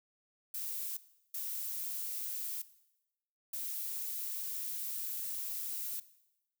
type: noise bursts at uneven times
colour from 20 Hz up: violet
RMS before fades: -39 dBFS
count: 3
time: 0.54-0.97 / 1.34-2.62 / 3.53-6 s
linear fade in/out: 5 ms
effects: noise-tail reverb RT60 0.9 s tail -17 dB re dry